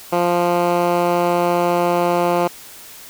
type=tone with band-pass filter; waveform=10% pulse; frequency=174.61 Hz; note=F3; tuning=in tune; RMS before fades=-17 dBFS; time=0.12-2.48 s; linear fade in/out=10 ms; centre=590 Hz; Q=0.6; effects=white hiss -39 dBFS RMS until 3.09 s